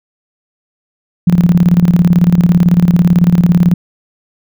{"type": "tone with tremolo", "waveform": "sine", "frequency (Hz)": 174.61, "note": "F3", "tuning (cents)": 0, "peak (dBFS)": -3, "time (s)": [1.27, 3.74], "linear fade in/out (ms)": 5, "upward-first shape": "square", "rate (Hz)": 18, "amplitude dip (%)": 70, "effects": []}